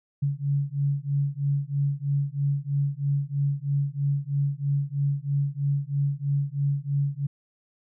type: beating tone pair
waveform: sine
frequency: 139.7 / 142.8 Hz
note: C#3 / D3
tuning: +14 / -48 cents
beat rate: 3.1 Hz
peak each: -26 / -26 dBFS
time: 0.22-7.27 s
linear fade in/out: 10 ms
effects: none